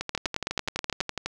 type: two click trains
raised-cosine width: 0.2 ms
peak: -12 / -9 dBFS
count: 16 / 9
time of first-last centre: 0.01-1.26 / 0.15-1.005 s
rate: 12 / 9.36 Hz
effects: none